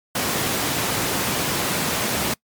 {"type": "high-pass noise", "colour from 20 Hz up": "pink", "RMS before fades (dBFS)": -23, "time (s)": [0.15, 2.34], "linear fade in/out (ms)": 5, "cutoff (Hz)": 130, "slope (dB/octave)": 12, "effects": ["noise-tail reverb RT60 0.1 s tail -25 dB re dry", "MP3 96 kbps"]}